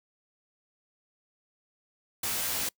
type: noise with comb filter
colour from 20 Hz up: white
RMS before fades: -31 dBFS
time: 2.23-2.69 s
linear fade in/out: 5 ms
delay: 17 ms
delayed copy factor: +0.9
effects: noise-tail reverb RT60 0.1 s tail -25 dB re dry